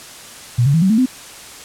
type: tone with pitch steps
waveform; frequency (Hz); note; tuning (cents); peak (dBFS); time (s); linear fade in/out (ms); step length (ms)
sine; 120.9 / 140.49 / 163.26 / 189.71 / 220.5 / 256.2; B2 / C#3 / E3 / F#3 / A3 / C4; -36 / +24 / -16 / +44 / +4 / -36; -10; 0.58-1.06; 10; 80
effects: white hiss -36 dBFS RMS until 1.64 s + low-pass 10000 Hz 12 dB/octave